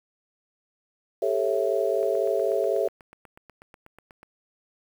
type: chord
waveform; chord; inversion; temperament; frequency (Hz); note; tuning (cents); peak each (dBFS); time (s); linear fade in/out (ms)
sine; A dominant seventh; third; just; 396 / 440 / 550 / 660; G4 / A4 / C#5 / E5; +18 / 0 / -14 / +2; -27; 1.22-2.88; 5
type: click train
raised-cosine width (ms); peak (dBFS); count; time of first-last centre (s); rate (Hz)
0.5; -32; 19; 2.03-4.23; 8.18
effects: 8-bit